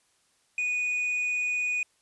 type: tone with quantisation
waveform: triangle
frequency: 2471 Hz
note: D#7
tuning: 13 cents flat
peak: -24 dBFS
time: 0.58-1.83 s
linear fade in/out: 2 ms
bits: 9
effects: white hiss -68 dBFS RMS until 2.01 s + resampled to 24000 Hz